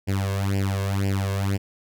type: tone with flanger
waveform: sawtooth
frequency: 98 Hz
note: G2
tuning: in tune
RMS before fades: -24 dBFS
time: 0.07-1.58 s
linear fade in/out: 20 ms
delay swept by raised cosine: 0.39 to 1.89 ms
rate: 2 Hz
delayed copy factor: +0.95
effects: none